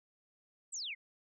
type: exponential sweep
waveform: sine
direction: down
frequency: 8372 to 1975.5 Hz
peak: -38 dBFS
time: 0.72-0.95 s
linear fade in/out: 20 ms
effects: none